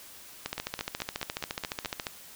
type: two click trains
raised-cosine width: 0.2 ms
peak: -16 / -14 dBFS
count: 7 / 24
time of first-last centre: 0.58-1.848 / 0.46-2.068 s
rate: 4.73 / 14.3 Hz
effects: white hiss -49 dBFS RMS until 2.35 s